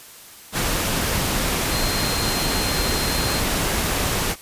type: tone in noise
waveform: sine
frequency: 4186 Hz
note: C8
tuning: in tune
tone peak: -28 dBFS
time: 1.69-3.42 s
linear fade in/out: 50 ms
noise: pink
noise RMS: -22 dBFS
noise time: 0.52-4.36 s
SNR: -9 dB
effects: white hiss -43 dBFS RMS until 4.41 s + resampled to 32000 Hz